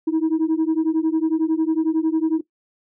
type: beating tone pair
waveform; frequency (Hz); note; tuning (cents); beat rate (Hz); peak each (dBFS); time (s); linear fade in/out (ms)
sine; 314.4 / 325.4; D#4 / E4; +18 / -22; 11; -18; 0.07-2.41; 10
effects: noise-tail reverb RT60 0.1 s tail -18 dB re dry + tanh soft clip ceiling -14 dBFS